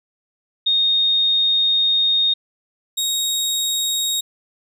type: tone pair in turn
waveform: sine / 25% pulse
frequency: 3700 / 3760 Hz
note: A#7 / A#7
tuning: -14 / +14 cents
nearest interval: unison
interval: 28 cents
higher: second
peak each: -14 / -15 dBFS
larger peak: first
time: 0.66-2.34 / 2.97-4.21 s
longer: first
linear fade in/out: 10 ms
effects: none